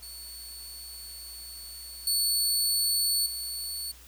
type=tone with level steps; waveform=20% pulse; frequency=4441 Hz; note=C#8; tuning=2 cents sharp; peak=-35 / -18 / -27 dBFS; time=0.02-3.92 s; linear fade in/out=10 ms; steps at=2.07 / 3.26 s; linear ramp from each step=2 ms; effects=added 60 Hz sine -52 dBFS peak until 4.07 s + white hiss -53 dBFS RMS until 4.07 s